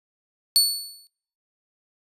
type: tone with exponential decay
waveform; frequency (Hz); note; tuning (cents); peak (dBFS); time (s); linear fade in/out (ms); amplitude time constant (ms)
sawtooth; 4439; C#8; +2; -9; 0.56-1.07; 0; 110
effects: noise-tail reverb RT60 0.7 s tail -24 dB re dry + resampled to 32000 Hz